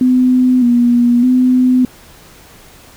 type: tone with vibrato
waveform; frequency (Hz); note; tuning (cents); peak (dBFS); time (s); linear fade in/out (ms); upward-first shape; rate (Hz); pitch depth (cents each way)
sine; 246.9; B3; 0; -7; 0.01-1.85; 2; square; 0.82; 45
effects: pink hiss -41 dBFS RMS until 2.96 s